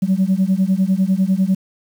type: beating tone pair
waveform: sine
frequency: 185 / 195 Hz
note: F#3 / G3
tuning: 0 / -9 cents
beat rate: 10 Hz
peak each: -15 dBFS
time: 0.02-1.55 s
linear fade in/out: 10 ms
effects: tanh soft clip ceiling -9 dBFS + 7-bit